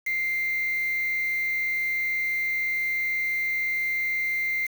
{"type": "tone with quantisation", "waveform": "sine", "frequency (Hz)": 2093, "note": "C7", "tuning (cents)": 0, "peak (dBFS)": -24, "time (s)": [0.06, 4.67], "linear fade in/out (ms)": 10, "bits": 6, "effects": []}